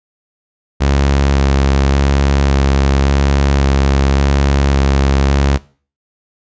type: tone with vibrato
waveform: sawtooth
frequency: 69 Hz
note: C#2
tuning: 7 cents flat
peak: -6 dBFS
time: 0.8-5.58 s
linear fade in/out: 20 ms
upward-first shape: square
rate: 0.89 Hz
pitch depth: 13 cents each way
effects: noise-tail reverb RT60 0.4 s tail -20 dB re dry + resampled to 16000 Hz